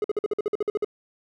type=tone bursts; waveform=triangle; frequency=418.6 Hz; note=G#4; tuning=14 cents sharp; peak=-19 dBFS; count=12; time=0.02-0.846 s; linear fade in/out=2 ms; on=23 ms; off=50 ms; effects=none